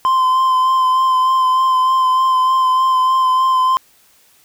triangle tone with vibrato, 1036 Hz, C6, 17 cents flat, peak -9 dBFS, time 0.05-3.77 s, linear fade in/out 0 ms, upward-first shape sine, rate 3.3 Hz, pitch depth 19 cents each way, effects white hiss -52 dBFS RMS until 4.44 s

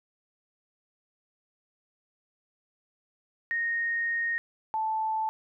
sine tone pair in turn, 1858 / 876.9 Hz, A#6 / A5, -6 / -6 cents, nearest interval octave + minor second, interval 1300 cents, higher first, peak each -26 dBFS, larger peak neither, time 3.51-4.38 / 4.74-5.29 s, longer first, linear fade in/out 0 ms, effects none

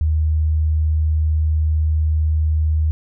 sine tone, 77.78 Hz, D#2, in tune, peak -14 dBFS, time 0.01-2.91 s, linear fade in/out 0 ms, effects none

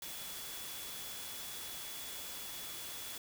sine tone in noise, 3405 Hz, G#7, 42 cents sharp, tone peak -51 dBFS, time 0.02-3.18 s, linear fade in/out 2 ms, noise white, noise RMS -45 dBFS, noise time 0.02-3.18 s, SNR -9 dB, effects none

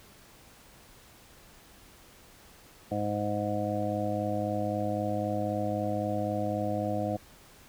harmonic tone, 103.83 Hz, G#2, in tune, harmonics 1 / 2 / 3 / 5 / 6 / 7, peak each -35 / -35 / -35 / -35 / -35 / -35 dBFS, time 2.91-7.17 s, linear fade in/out 10 ms, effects pink hiss -55 dBFS RMS until 7.68 s

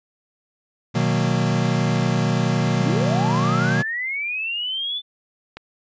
square chord, B major seventh, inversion none, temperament equal, 123.47 / 155.56 / 185 / 233.1 Hz, B2 / D#3 / F#3 / A#3, 0 / 0 / 0 / 0 cents, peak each -23 / -24 / -25 / -26 dBFS, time 0.94-3.83 s, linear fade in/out 20 ms
sine linear sweep, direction up, 142.9 to 3520 Hz, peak -23 dBFS, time 2.78-5.02 s, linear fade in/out 50 ms
clicks, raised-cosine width 0.3 ms, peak -19 dBFS, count 2, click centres 3.448 / 5.57 s
effects resampled to 16000 Hz

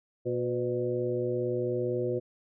harmonic tone with a mistuned harmonic, 121 Hz, B2, 35 cents flat, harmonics 1 / 2 / 3 / 4 / 5, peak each -35 / -39 / -30 / -32 / -40 dBFS, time 0.25-2.2 s, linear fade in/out 20 ms, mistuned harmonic 4, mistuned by +59 cents, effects none

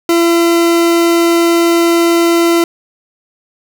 40% pulse tone, 338.6 Hz, E4, 46 cents sharp, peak -7 dBFS, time 0.09-2.64 s, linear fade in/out 2 ms, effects none

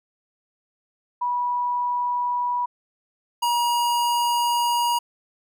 sine / square tone pair in turn, 976 / 954.3 Hz, B5 / A#5, -21 / +40 cents, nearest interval unison, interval 39 cents, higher first, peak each -21 / -20 dBFS, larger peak second, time 1.21-2.66 / 3.42-4.99 s, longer second, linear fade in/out 10 ms, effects none

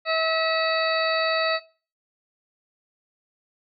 harmonic tone, 646 Hz, E5, 35 cents flat, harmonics 1 / 2 / 3 / 4 / 6 / 7, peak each -24 / -27 / -29 / -30 / -32 / -32 dBFS, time 0.05-1.6 s, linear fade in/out 50 ms, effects noise-tail reverb RT60 0.4 s tail -20 dB re dry

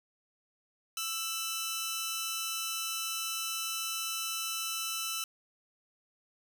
10% pulse tone pair together, 1327.1 / 3000 Hz, E6 / F#7, +11 / +23 cents, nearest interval octave + major second, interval 1412 cents, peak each -28 dBFS, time 0.97-5.24 s, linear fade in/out 2 ms, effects none

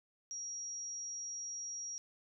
sine tone, 5680 Hz, F8, 28 cents sharp, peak -40 dBFS, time 0.31-1.98 s, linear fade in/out 0 ms, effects none

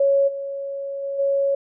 sine tone with level steps, 554.4 Hz, C#5, in tune, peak -14 / -26 / -24 / -17 dBFS, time 0-1.55 s, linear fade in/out 5 ms, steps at 0.27 / 1.02 / 1.18 s, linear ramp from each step 20 ms, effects none

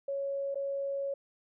sine tone with dropouts, 554.4 Hz, C#5, in tune, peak -31 dBFS, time 0.08-1.14 s, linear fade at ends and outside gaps 5 ms, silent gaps 0.545-0.555 s, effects none

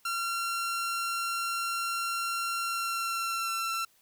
sawtooth tone with pitch glide, 1370 to 1346.5 Hz, F6 to E6, -34 to +36 cents, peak -26 dBFS, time 0.05-3.85 s, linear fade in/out 5 ms, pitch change -30 cents, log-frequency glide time 2.62-3.69 s, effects white hiss -65 dBFS RMS until 4.01 s

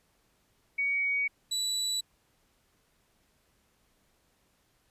sine / 30% pulse tone pair in turn, 2249 / 3944 Hz, C#7 / B7, +24 / -3 cents, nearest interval minor seventh, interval 973 cents, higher second, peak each -26 dBFS, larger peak neither, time 0.78-1.28 / 1.51-2.01 s, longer neither, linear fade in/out 10 ms, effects pink hiss -70 dBFS RMS until 4.9 s + resampled to 32000 Hz

